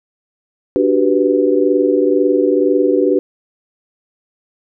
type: chord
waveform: sine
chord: G major seventh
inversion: second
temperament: equal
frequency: 293.7 / 370 / 392 / 493.9 Hz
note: D4 / F#4 / G4 / B4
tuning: 0 / 0 / 0 / 0 cents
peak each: -16 dBFS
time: 0.76-3.19 s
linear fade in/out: 0 ms
effects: none